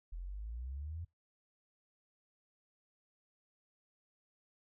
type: exponential sweep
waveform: sine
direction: up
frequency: 41.2 to 87.31 Hz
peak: -40 dBFS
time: 0.12-1.05 s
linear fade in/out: 10 ms
effects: noise-tail reverb RT60 0.2 s tail -24 dB re dry